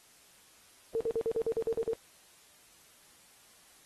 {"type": "tone bursts", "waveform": "sine", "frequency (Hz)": 453.8, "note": "A#4", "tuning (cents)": -47, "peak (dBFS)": -27, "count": 10, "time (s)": [0.95, 1.933], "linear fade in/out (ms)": 0, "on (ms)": 56, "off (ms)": 47, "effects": ["white hiss -60 dBFS RMS until 3.85 s", "AAC 32 kbps"]}